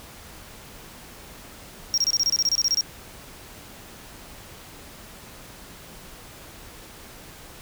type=tone bursts; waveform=triangle; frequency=5588 Hz; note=F8; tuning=in tune; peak=-17 dBFS; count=14; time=1.94-2.809 s; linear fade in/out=0 ms; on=37 ms; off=27 ms; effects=pink hiss -44 dBFS RMS until 7.61 s